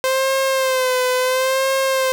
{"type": "tone with vibrato", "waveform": "sawtooth", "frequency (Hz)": 520, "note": "C5", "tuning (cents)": -11, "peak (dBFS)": -12, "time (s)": [0.04, 2.12], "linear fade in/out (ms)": 0, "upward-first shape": "sine", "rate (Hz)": 0.73, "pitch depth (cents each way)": 51, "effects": []}